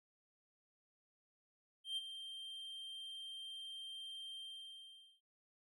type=tone with ADSR envelope; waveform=triangle; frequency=3159 Hz; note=G7; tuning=13 cents sharp; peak=-35 dBFS; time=1.84-5.21 s; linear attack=130 ms; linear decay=29 ms; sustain=-10 dB; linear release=840 ms; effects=none